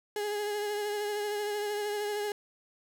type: tone with vibrato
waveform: 35% pulse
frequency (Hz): 415.3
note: G#4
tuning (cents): 0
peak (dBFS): -29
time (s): 0.16-2.32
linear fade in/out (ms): 2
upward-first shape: triangle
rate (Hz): 13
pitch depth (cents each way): 33
effects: none